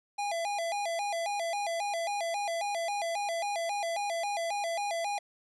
square tone with vibrato, 740 Hz, F#5, in tune, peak -31 dBFS, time 0.18-5.19 s, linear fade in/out 10 ms, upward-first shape square, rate 3.7 Hz, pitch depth 170 cents each way, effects resampled to 24000 Hz + 11-bit

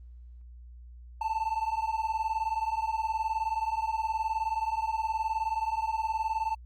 triangle beating tone pair, 875 / 894 Hz, A5 / A5, -10 / +27 cents, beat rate 19 Hz, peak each -29 dBFS, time 1.21-6.55 s, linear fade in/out 5 ms, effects added 60 Hz sine -45 dBFS peak until 6.65 s + Opus 24 kbps

